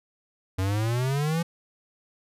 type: exponential sweep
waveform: square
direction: up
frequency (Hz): 92 to 171.9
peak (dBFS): -24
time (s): 0.58-1.43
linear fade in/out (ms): 10
effects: resampled to 32000 Hz